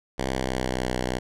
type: tone with pitch glide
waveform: 5% pulse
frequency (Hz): 65.2 to 62.76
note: C2 to B1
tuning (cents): -5 to +28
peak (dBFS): -14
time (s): 0.18-1.19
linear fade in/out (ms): 10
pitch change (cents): -67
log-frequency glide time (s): 0.29-0.88
effects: low-pass 9000 Hz 12 dB/octave

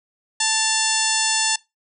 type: harmonic tone with a mistuned harmonic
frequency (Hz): 880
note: A5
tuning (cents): 0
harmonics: 1 / 2 / 3 / 4 / 5 / 6 / 7 / 8 / 9 / 10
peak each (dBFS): -27 / -27 / -27 / -27 / -27 / -27 / -27 / -27 / -27 / -27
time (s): 0.4-1.56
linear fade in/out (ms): 5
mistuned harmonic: 3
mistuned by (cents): +66
effects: noise-tail reverb RT60 0.2 s tail -21 dB re dry

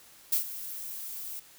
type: noise with ADSR envelope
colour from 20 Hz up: violet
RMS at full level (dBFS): -24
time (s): 0.32-1.4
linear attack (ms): 8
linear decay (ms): 110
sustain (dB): -15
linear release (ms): 10
effects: white hiss -55 dBFS RMS until 1.58 s

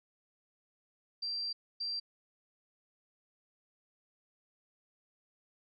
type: tone bursts at uneven times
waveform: sine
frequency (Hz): 4714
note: D8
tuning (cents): +6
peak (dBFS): -34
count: 2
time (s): 1.22-1.53 / 1.8-2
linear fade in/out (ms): 10
effects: none

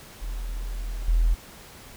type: tone with level steps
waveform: sine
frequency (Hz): 41.39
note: E1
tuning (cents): +8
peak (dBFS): -28 / -17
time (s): 0.21-1.35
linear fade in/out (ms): 20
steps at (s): 1.08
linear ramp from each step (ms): 5
effects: pink hiss -46 dBFS RMS until 1.96 s

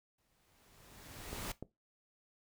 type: noise with exponential growth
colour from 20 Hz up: pink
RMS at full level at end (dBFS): -40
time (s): 0.18-1.52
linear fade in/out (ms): 5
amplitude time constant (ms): 290
type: clicks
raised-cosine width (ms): 2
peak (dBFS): -29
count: 2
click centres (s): 1.33 / 1.626
effects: noise-tail reverb RT60 0.2 s tail -17 dB re dry

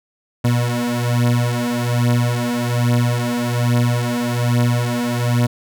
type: beating tone pair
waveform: 30% pulse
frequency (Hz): 120 / 121.2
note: B2 / B2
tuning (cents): -49 / -32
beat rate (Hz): 1.2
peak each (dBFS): -16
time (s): 0.44-5.47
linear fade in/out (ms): 10
effects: none

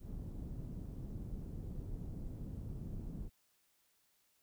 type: low-pass noise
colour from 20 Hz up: pink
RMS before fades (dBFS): -44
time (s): 0-3.3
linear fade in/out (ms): 50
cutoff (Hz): 220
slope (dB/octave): 12
effects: white hiss -75 dBFS RMS until 4.42 s

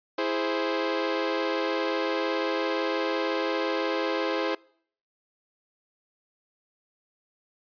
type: chord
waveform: sawtooth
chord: E augmented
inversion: none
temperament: equal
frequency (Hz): 329.6 / 415.3 / 523.3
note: E4 / G#4 / B#4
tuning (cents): 0 / 0 / 0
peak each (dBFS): -26 / -27 / -25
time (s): 0.18-4.55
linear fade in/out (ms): 5
effects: noise-tail reverb RT60 0.6 s tail -25 dB re dry + resampled to 11025 Hz

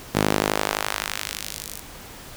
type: tone with high-pass filter sweep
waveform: sawtooth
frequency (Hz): 51.7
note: G#1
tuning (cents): -7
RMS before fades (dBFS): -26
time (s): 0.14-1.81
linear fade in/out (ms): 20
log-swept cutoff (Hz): 170 to 8200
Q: 0.73
effects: pink hiss -41 dBFS RMS until 2.36 s

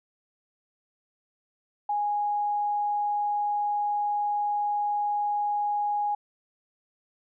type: tone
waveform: sine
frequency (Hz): 827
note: G#5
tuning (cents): -8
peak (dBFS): -24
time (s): 1.89-6.15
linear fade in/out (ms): 5
effects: none

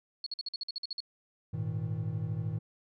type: tone bursts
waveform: sine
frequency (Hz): 4348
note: C#8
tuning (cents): -34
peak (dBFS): -33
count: 11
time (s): 0.24-1.004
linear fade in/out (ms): 2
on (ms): 24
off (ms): 50
type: chord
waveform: triangle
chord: Ab suspended second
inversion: none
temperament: equal with one note detuned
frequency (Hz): 103.83 / 116.54 / 158.28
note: Ab2 / Bb2 / Eb3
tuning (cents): 0 / 0 / +30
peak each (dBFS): -34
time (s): 1.53-2.59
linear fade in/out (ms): 10
effects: none

